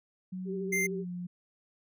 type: tone with pitch glide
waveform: sine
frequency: 185 to 177.57 Hz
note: F#3 to F3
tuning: 0 to +29 cents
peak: -35 dBFS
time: 0.32-1.27 s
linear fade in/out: 10 ms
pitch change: -71 cents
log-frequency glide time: 0.67-1.12 s
type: tone with vibrato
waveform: sine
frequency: 388.4 Hz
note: G4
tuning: 16 cents flat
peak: -34 dBFS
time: 0.45-1.05 s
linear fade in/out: 50 ms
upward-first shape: sine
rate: 13 Hz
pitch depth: 40 cents each way
type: tone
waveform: square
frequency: 2093 Hz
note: C7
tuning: in tune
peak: -28 dBFS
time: 0.72-0.87 s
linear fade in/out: 10 ms
effects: none